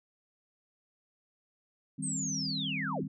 sine chord, C minor, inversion first, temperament just, 156.98 / 196.22 / 261.6 Hz, Eb3 / G3 / C4, +16 / +2 / 0 cents, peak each -39 dBFS, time 1.98-3.08 s, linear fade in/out 10 ms
sine linear sweep, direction down, 8580 to 53.4 Hz, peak -33 dBFS, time 2.02-3.04 s, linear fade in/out 20 ms
effects none

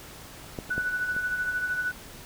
clicks, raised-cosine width 2 ms, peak -19 / -28 / -18 / -26 dBFS, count 4, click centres 0.588 / 0.695 / 0.78 / 1.165 s
sine tone with tremolo, 1483 Hz, F#6, 4 cents sharp, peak -24 dBFS, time 0.7-1.92 s, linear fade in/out 10 ms, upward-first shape sine, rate 13 Hz, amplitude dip 50%
effects pink hiss -45 dBFS RMS until 2.25 s

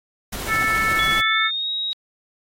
pink noise with tremolo, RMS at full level -29 dBFS, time 0.32-1.21 s, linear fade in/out 10 ms, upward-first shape sine, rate 14 Hz, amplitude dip 25%
harmonic tone, 440 Hz, A4, in tune, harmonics 3 / 4 / 5, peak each -22 / -22 / -22 dBFS, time 0.47-1.51 s, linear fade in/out 50 ms
sine tone with pitch glide, 3404 to 3799 Hz, G#7 to A#7, +42 to +32 cents, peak -22 dBFS, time 0.99-1.93 s, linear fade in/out 0 ms, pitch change +190 cents, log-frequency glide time 1.13-1.7 s
effects AAC 48 kbps

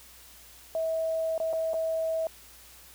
sine tone with dropouts, 647 Hz, E5, 32 cents flat, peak -26 dBFS, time 0.75-2.27 s, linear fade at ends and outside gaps 1 ms, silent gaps 1.379-1.401 / 1.53-1.534 / 1.734-1.741 s, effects added 60 Hz sine -59 dBFS peak until 2.94 s + white hiss -52 dBFS RMS until 2.94 s

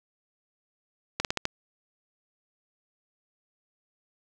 slowing click train, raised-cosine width 0.2 ms, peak -9 dBFS, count 5, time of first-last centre 1.2-1.454 s, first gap 48 ms, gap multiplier 1.19, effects none

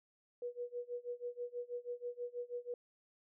sine tone with tremolo, 485.5 Hz, B4, 30 cents flat, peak -37 dBFS, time 0.42-2.74 s, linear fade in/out 2 ms, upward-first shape sine, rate 6.2 Hz, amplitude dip 95%, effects none

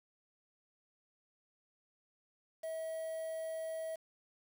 triangle tone with quantisation, 644 Hz, E5, 41 cents flat, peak -36 dBFS, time 2.63-3.96 s, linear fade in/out 10 ms, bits 9, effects none

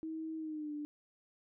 sine tone with pitch glide, 319.2 to 296.1 Hz, D#4 to D4, +44 to +14 cents, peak -38 dBFS, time 0.03-0.85 s, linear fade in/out 0 ms, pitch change -130 cents, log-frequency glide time 0.37-0.73 s, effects none

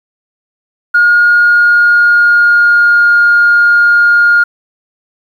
sine tone with pitch glide, 1429 to 1418.3 Hz, F6 to F6, +39 to +26 cents, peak -3 dBFS, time 0.94-4.44 s, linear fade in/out 10 ms, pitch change -13 cents, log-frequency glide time 1.35-3.13 s, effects tanh soft clip ceiling 0 dBFS + 7-bit

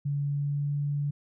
sine tone with pitch glide, 142.8 to 144.29 Hz, D3 to D3, -48 to -30 cents, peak -26 dBFS, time 0.05-1.11 s, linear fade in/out 10 ms, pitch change +18 cents, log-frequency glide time 0.24-0.74 s, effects none

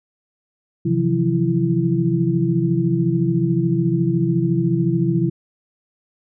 sine tone cluster, 131.5 / 163.1 / 177 / 333.8 Hz, C3 / E3 / F3 / E4, +9 / -18 / +23 / +22 cents, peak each -21 dBFS, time 0.85-5.3 s, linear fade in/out 10 ms, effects none

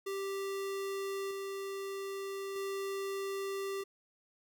square tone with tremolo, 392 Hz, G4, in tune, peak -36 dBFS, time 0.06-3.84 s, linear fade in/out 10 ms, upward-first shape square, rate 0.4 Hz, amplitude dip 25%, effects none

